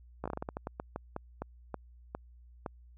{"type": "slowing click train", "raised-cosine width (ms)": 1, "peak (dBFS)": -22, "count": 17, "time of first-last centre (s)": [0.24, 2.662], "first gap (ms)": 16, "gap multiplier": 1.26, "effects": ["added 60 Hz sine -53 dBFS peak until 2.97 s"]}